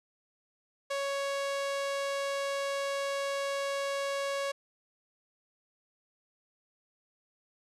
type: tone with low-pass filter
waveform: sawtooth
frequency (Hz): 556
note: C#5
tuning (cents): +5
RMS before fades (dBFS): -33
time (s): 0.9-4.52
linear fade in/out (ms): 10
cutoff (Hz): 8300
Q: 0.74
effects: none